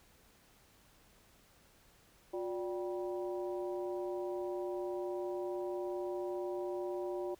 harmonic tone with a mistuned harmonic, 194.3 Hz, G3, 15 cents flat, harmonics 2 / 3 / 4 / 5, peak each -37 / -42 / -48 / -50 dBFS, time 2.33-7.35 s, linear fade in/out 10 ms, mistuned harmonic 2, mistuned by -140 cents, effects pink hiss -65 dBFS RMS until 7.39 s

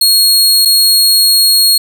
sawtooth tone with dropouts, 4299 Hz, C8, 46 cents sharp, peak -3 dBFS, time 0.01-1.78 s, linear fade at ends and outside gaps 5 ms, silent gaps 0.651-0.655 s, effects none

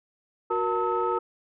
sine tone cluster, 367.8 / 472.6 / 898 / 1288 Hz, F#4 / A#4 / A5 / E6, -10 / +24 / +35 / -41 cents, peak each -28 dBFS, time 0.5-1.19 s, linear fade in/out 10 ms, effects tanh soft clip ceiling -15 dBFS

